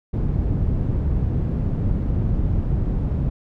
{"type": "low-pass noise", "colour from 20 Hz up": "white", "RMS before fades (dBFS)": -21, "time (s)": [0.13, 3.3], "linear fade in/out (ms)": 10, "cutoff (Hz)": 120, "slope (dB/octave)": 12, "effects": []}